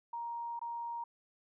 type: tone with dropouts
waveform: sine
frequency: 938 Hz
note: A#5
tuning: 11 cents sharp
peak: -37 dBFS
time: 0.13-1.04 s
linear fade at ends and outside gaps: 5 ms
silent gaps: 0.593-0.614 s
effects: none